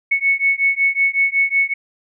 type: beating tone pair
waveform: sine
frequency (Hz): 2207 / 2212.4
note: C#7 / C#7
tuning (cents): -8 / -4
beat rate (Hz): 5.4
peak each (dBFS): -17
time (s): 0.11-1.74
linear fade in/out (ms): 10
effects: none